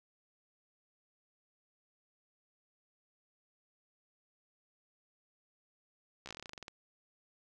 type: slowing click train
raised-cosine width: 0.2 ms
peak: -28 dBFS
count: 15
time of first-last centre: 6.26-6.681 s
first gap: 14 ms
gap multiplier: 1.11
effects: none